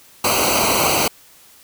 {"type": "noise with comb filter", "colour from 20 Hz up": "pink", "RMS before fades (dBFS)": -17, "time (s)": [0.24, 1.08], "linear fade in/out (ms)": 5, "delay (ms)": 0.57, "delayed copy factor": -1, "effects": ["white hiss -48 dBFS RMS until 1.63 s"]}